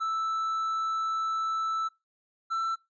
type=tone pair in turn; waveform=triangle; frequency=1318.5 / 1336.1 Hz; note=E6 / E6; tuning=0 / +23 cents; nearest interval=unison; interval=23 cents; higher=second; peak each=-25 dBFS; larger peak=neither; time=0-1.89 / 2.5-2.76 s; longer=first; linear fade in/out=20 ms; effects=noise-tail reverb RT60 0.2 s tail -21 dB re dry + resampled to 16000 Hz